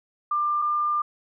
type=tone pair in turn; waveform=sine; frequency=1192 / 1197.5 Hz; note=D6 / D6; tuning=+25 / +33 cents; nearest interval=unison; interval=8 cents; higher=second; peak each=-21 dBFS; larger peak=neither; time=0.31-0.62 / 0.62-1.02 s; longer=second; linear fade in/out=5 ms; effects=none